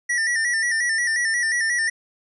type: tone with vibrato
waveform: square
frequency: 1864.7 Hz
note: A#6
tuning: in tune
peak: -20 dBFS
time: 0.09-1.9 s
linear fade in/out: 10 ms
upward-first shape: square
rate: 5.6 Hz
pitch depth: 61 cents each way
effects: resampled to 24000 Hz